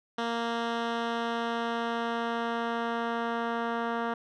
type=tone with low-pass filter sweep; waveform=10% pulse; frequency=232.5 Hz; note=A#3; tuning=4 cents flat; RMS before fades=-31 dBFS; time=0.18-4.14 s; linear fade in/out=5 ms; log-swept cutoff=3700 to 1900 Hz; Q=1; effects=none